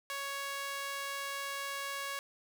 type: tone with high-pass filter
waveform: sawtooth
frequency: 556 Hz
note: C#5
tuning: 5 cents sharp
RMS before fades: -39 dBFS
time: 0.1-2.19 s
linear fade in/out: 0 ms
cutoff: 1200 Hz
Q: 0.99
effects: none